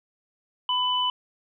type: tone pair together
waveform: sine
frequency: 1000 / 2997 Hz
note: B5 / F#7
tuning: +21 / +22 cents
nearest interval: octave + perfect fifth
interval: 1901 cents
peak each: -25 / -24 dBFS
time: 0.69-1.1 s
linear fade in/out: 2 ms
effects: none